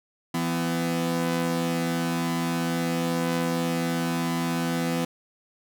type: tone pair together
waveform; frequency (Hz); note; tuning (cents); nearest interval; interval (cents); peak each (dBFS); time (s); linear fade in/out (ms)
sawtooth; 167.7 / 251.3; E3 / B3; +30 / +30; perfect fifth; 700; -23; 0.34-5.05; 5
effects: none